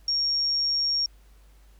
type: tone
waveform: sine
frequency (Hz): 5550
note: F8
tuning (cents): -12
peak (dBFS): -22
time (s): 0.08-1.06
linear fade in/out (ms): 2
effects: added 50 Hz sine -51 dBFS peak until 1.79 s + pink hiss -63 dBFS RMS until 1.79 s